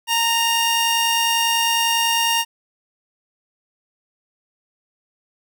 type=tone pair together; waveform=sawtooth; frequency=922 / 2816 Hz; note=A#5 / F7; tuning=-19 / +14 cents; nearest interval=octave + perfect fifth; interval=1933 cents; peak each=-16 dBFS; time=0.07-2.45 s; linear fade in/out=50 ms; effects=none